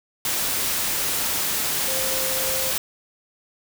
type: tone in noise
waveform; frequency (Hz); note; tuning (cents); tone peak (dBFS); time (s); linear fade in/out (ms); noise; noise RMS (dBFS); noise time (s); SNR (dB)
sine; 526; C5; +9; -30; 1.88-2.71; 2; white; -24; 0.25-2.78; -9
effects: none